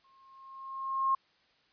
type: tone with exponential growth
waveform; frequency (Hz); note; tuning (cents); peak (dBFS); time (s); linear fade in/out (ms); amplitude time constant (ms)
sine; 1072; C6; +42; -23; 0.04-1.15; 5; 240
effects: white hiss -68 dBFS RMS until 1.72 s + resampled to 11025 Hz